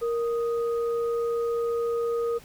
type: tone pair together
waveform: sine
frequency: 467.1 / 1244.5 Hz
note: A#4 / D#6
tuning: +3 / 0 cents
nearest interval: octave + perfect fourth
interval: 1697 cents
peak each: -24 / -36 dBFS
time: 0.01-2.39 s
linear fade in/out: 20 ms
effects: pink hiss -51 dBFS RMS until 2.44 s